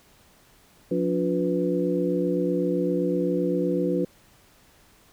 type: tone cluster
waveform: sine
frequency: 178.3 / 287.8 / 355.6 / 495.3 Hz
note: F3 / D4 / F4 / B4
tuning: +36 / -35 / +31 / +5 cents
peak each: -27 dBFS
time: 0.91-4.05 s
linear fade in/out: 5 ms
effects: pink hiss -57 dBFS RMS until 5.12 s